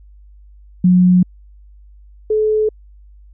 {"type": "tone pair in turn", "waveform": "sine", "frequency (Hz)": [181, 430.5], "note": ["F#3", "A4"], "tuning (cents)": [-38, -38], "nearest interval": "octave + minor third", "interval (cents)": 1500, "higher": "second", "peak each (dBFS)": [-7, -12], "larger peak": "first", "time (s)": [[0.84, 1.23], [2.3, 2.69]], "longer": "neither", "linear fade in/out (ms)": 5, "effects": ["added 50 Hz sine -40 dBFS peak until 3.33 s"]}